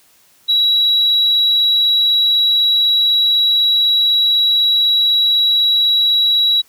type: tone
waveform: sine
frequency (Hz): 3892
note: B7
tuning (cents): -26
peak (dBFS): -9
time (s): 0.48-6.62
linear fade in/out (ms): 20
effects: tanh soft clip ceiling -7 dBFS + white hiss -52 dBFS RMS until 6.68 s